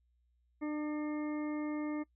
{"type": "harmonic tone with a mistuned harmonic", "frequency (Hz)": 300, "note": "D4", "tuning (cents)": 37, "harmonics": [1, 2, 3, 4, 6, 7], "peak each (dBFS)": [-34, -46, -50, -50, -56, -51], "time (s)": [0.61, 2.04], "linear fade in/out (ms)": 20, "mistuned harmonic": 7, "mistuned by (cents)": 27, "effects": ["noise-tail reverb RT60 0.1 s tail -24 dB re dry", "added 60 Hz sine -70 dBFS peak until 2.15 s"]}